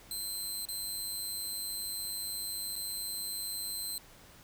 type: tone with dropouts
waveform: 15% pulse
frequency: 4100 Hz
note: C8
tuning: 36 cents flat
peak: -29 dBFS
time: 0.11-3.98 s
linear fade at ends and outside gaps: 1 ms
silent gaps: 0.653-0.687 / 2.756-2.762 s
effects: pink hiss -56 dBFS RMS until 4.43 s